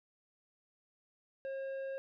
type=tone with tanh clipping; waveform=triangle; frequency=539 Hz; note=C#5; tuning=49 cents flat; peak=-39 dBFS; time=1.45-1.98 s; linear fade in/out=0 ms; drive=12 dB; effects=none